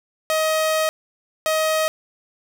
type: tone pair in turn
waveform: sawtooth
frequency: 630 / 630 Hz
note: D#5 / D#5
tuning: +21 / +21 cents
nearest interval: unison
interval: 0 cents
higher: neither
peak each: -14 dBFS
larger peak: neither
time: 0.3-0.89 / 1.46-1.88 s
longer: first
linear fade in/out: 0 ms
effects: none